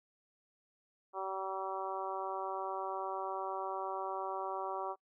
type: harmonic tone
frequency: 191.4 Hz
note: G3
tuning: 41 cents flat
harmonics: 2 / 3 / 4 / 5 / 6 / 7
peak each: -43 / -44 / -41 / -42 / -42 / -50 dBFS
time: 1.13-4.96 s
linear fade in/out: 50 ms
effects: noise-tail reverb RT60 0.1 s tail -26 dB re dry